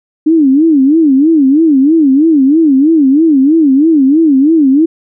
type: tone with vibrato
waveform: sine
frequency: 294.7 Hz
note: D4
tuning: 6 cents sharp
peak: -4 dBFS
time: 0.26-4.86 s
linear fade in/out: 10 ms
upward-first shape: sine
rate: 3.1 Hz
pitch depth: 200 cents each way
effects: none